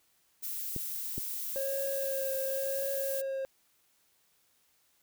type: noise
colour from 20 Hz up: violet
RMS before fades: -37 dBFS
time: 0.42-3.22 s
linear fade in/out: 20 ms
type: clicks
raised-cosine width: 3 ms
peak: -24 dBFS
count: 2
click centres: 0.763 / 1.18 s
type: tone with vibrato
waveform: triangle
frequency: 542 Hz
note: C#5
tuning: 39 cents flat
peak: -30 dBFS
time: 1.56-3.45 s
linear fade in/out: 0 ms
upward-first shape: triangle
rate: 0.93 Hz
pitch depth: 24 cents each way
effects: white hiss -70 dBFS RMS until 5.02 s